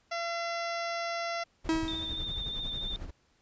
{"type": "harmonic tone", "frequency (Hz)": 680, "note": "F5", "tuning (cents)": -46, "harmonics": [1, 2, 3, 4, 5, 6, 7, 8, 9], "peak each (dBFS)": [-34, -38, -39, -46, -48, -49, -47, -46, -50], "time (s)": [0.11, 1.44], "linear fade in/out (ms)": 10}
{"type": "noise with tremolo", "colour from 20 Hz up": "brown", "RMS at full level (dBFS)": -37, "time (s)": [1.64, 3.11], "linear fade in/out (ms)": 10, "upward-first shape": "triangle", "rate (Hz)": 11, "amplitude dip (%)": 70}
{"type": "tone with exponential decay", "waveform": "45% pulse", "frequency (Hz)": 321.9, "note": "E4", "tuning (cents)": -41, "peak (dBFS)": -24, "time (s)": [1.69, 2.43], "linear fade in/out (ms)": 1, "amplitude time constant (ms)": 160}
{"type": "tone with vibrato", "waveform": "sine", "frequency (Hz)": 3603, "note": "A7", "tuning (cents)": 40, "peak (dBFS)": -34, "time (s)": [1.88, 2.96], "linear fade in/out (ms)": 0, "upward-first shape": "sine", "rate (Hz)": 14, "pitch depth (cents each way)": 27}
{"effects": ["pink hiss -69 dBFS RMS until 3.41 s", "resampled to 16000 Hz"]}